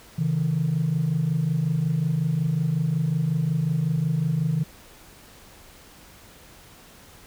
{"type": "tone pair together", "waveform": "sine", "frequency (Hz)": [135.8, 161.27], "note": ["C#3", "E3"], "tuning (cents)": [-35, -38], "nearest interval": "minor third", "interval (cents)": 297, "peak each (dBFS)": [-24, -21], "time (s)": [0.18, 4.64], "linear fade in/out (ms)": 10, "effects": ["tanh soft clip ceiling -16 dBFS", "pink hiss -49 dBFS RMS until 7.26 s"]}